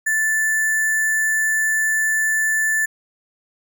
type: tone with sample-and-hold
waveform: sine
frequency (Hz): 1755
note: A6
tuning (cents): -5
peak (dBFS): -16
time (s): 0.06-2.86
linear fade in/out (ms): 10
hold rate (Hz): 8820
effects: none